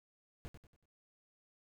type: noise with echo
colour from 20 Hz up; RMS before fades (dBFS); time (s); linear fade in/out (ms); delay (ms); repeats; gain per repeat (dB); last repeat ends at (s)
brown; -45; 0.45-0.48; 0; 94; 4; -8; 0.856
effects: none